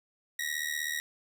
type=ring-modulated tone; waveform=sawtooth; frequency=1900 Hz; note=A#6; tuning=33 cents sharp; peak=-25 dBFS; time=0.39-1 s; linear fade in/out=0 ms; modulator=38 Hz; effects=none